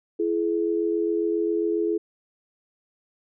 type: tone pair together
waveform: sine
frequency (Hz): 336.1 / 423.5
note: E4 / G#4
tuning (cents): +34 / +34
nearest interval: major third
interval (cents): 400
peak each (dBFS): -24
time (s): 0.19-1.98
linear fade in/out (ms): 10
effects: none